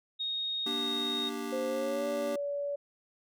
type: tone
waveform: sine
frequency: 3729 Hz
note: A#7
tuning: in tune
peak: -31 dBFS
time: 0.19-1.3 s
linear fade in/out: 20 ms
type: chord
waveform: square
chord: G minor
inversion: first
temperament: just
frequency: 235.2 / 294 / 392 Hz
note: Bb3 / D4 / G4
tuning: +16 / +2 / 0 cents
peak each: -40 dBFS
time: 0.66-2.36 s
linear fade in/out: 5 ms
type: tone with pitch glide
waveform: sine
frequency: 521 to 571.4 Hz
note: C5 to D5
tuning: -7 to -48 cents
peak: -31 dBFS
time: 1.52-2.76 s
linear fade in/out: 10 ms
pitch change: +159 cents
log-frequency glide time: 1.67-2.07 s
effects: none